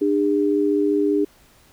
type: tone pair together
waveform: sine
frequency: 299.5 / 404.9 Hz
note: D4 / G#4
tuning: +34 / -44 cents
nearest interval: perfect fourth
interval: 522 cents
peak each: -19 dBFS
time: 0.01-1.25 s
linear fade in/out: 10 ms
effects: pink hiss -54 dBFS RMS until 1.72 s